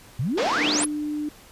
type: exponential sweep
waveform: sine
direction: up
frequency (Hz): 108.8 to 11175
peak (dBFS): -22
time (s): 0.19-0.86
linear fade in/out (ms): 5
type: band-pass noise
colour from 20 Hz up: pink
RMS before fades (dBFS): -28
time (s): 0.37-0.85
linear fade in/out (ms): 10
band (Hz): 210 to 5500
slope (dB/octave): 24
type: tone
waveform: sine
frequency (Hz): 298.7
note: D4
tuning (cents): +29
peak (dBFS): -25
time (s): 0.58-1.29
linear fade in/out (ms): 5
effects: pink hiss -49 dBFS RMS until 1.51 s + resampled to 32000 Hz